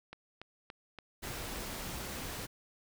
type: click train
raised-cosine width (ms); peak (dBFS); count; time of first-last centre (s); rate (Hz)
0.3; -29; 6; 0.13-1.559; 3.5
type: noise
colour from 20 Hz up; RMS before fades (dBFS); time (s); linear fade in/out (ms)
pink; -41; 1.22-2.47; 20
effects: none